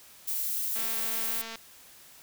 violet noise, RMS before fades -31 dBFS, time 0.27-1.42 s, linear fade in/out 10 ms
click train, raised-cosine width 0.2 ms, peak -23 dBFS, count 181, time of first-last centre 0.76-1.556 s, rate 226 Hz
effects white hiss -53 dBFS RMS until 2.22 s

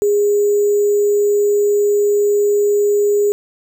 sine tone with sample-and-hold, 411 Hz, G#4, 18 cents flat, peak -11 dBFS, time 0.02-3.32 s, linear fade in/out 0 ms, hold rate 7350 Hz, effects none

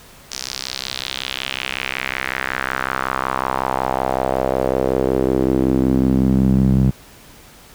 sawtooth tone with band-pass filter sweep, 65.41 Hz, C2, in tune, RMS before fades -19 dBFS, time 0.31-6.91 s, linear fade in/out 10 ms, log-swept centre 5700 to 160 Hz, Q 2.6, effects pink hiss -44 dBFS RMS until 7.74 s

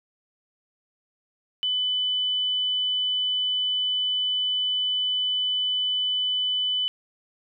sine tone, 3000 Hz, F#7, 23 cents sharp, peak -22 dBFS, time 1.63-6.88 s, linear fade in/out 0 ms, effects none

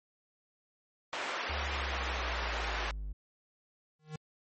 white band-pass noise, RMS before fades -37 dBFS, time 1.13-2.91 s, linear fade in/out 0 ms, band 430 to 2100 Hz, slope 12 dB/octave
triangle exponential sweep, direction down, 73.42 to 49.41 Hz, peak -34 dBFS, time 1.49-3.13 s, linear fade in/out 10 ms
square tone with exponential growth, 154.2 Hz, D#3, 15 cents flat, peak -36 dBFS, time 3.99-4.16 s, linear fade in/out 5 ms, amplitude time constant 36 ms
effects MP3 32 kbps

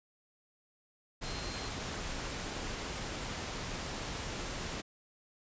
sine tone in noise, 4174 Hz, C8, 5 cents flat, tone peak -47 dBFS, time 1.23-1.69 s, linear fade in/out 20 ms, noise pink, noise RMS -39 dBFS, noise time 1.21-4.82 s, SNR -11 dB, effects resampled to 16000 Hz

